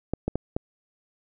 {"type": "clicks", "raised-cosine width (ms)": 2, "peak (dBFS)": -12, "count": 4, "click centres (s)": [0.136, 0.28, 0.356, 0.565], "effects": []}